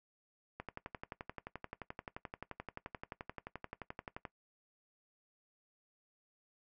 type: click train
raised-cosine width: 0.5 ms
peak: -27 dBFS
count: 43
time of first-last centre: 0.6-4.252 s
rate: 11.5 Hz
effects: noise-tail reverb RT60 0.1 s tail -18 dB re dry